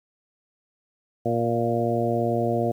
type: harmonic tone with a mistuned harmonic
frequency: 117.6 Hz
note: A#2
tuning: 16 cents sharp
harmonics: 1 / 2 / 3 / 4 / 5 / 6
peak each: -28 / -28 / -28 / -28 / -28 / -28 dBFS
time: 1.25-2.72 s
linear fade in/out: 10 ms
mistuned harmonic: 6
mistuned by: -20 cents
effects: 9-bit